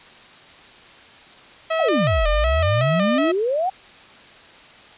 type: tone with vibrato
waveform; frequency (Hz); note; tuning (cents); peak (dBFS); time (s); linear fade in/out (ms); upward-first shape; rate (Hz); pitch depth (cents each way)
sawtooth; 624; D#5; +5; -15; 1.7-3.32; 10; square; 2.7; 61
type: exponential two-way sweep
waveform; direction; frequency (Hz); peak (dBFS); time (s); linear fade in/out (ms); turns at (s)
sine; down then up; 784 to 40.37 to 784; -18; 1.79-3.7; 10; 2.26
effects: white hiss -45 dBFS RMS until 4.97 s + resampled to 8000 Hz